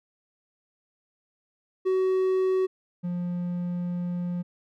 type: tone pair in turn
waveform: triangle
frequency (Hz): 375.6 / 176.29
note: F#4 / F3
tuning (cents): +26 / +17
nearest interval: octave + minor second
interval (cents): 1309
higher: first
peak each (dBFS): -19 / -25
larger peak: first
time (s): 1.85-2.67 / 3.03-4.43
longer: second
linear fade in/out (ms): 20
effects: none